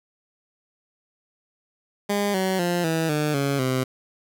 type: tone with pitch steps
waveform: 15% pulse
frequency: 203.4 / 188.69 / 175.04 / 162.37 / 150.63 / 139.73 / 129.62 Hz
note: G#3 / F#3 / F3 / E3 / D3 / C#3 / C3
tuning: -36 / +34 / +4 / -26 / +44 / +14 / -16 cents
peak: -15 dBFS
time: 2.09-3.84 s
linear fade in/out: 10 ms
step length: 250 ms
effects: none